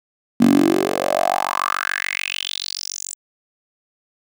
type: tone with high-pass filter sweep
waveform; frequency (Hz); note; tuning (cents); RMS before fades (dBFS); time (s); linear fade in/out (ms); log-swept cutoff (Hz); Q
10% pulse; 46.88; F#1; +23; -20; 0.4-3.15; 10; 230 to 7900; 5.9
effects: none